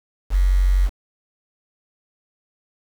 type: tone with quantisation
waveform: sine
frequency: 46.25 Hz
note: F#1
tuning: in tune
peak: -13 dBFS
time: 0.3-0.9 s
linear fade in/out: 50 ms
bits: 6
effects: none